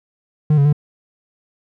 triangle tone with pitch steps, 151.6 / 141.3 / 147.4 Hz, D#3 / C#3 / D3, -45 / +34 / +7 cents, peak -8 dBFS, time 0.5-0.728 s, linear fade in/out 5 ms, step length 76 ms, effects none

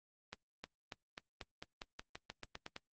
accelerating click train, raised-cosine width 0.2 ms, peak -26 dBFS, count 14, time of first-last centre 0.33-2.764 s, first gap 310 ms, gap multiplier 0.91, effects low-pass 7000 Hz 12 dB/octave + Opus 24 kbps

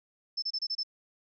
sine tone bursts, 5274 Hz, E8, in tune, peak -29 dBFS, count 6, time 0.37-0.834 s, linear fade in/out 10 ms, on 54 ms, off 28 ms, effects none

